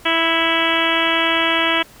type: harmonic tone with a mistuned harmonic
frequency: 329.6 Hz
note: E4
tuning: in tune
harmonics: 1 / 2 / 3 / 4 / 5 / 6 / 7 / 8 / 9 / 10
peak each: -24 / -24 / -24 / -24 / -24 / -24 / -24 / -24 / -24 / -24 dBFS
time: 0.05-1.83 s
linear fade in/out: 10 ms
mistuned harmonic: 7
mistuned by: -26 cents
effects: pink hiss -45 dBFS RMS until 2 s